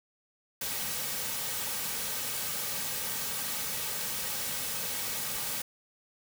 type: noise with comb filter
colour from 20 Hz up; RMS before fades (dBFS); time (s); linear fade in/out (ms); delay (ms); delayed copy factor
white; -34; 0.61-5.62; 5; 2.9; -0.55
effects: none